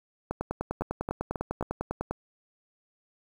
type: two click trains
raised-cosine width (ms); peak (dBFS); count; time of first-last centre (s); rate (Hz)
1; -17 / -16; 4 / 19; 0.82-1.626 / 0.31-2.11; 3.72 / 10
effects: 8-bit